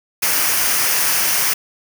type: noise with comb filter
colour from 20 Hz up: white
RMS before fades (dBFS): -17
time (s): 0.22-1.54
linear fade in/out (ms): 10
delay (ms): 0.26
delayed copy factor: -0.5
effects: none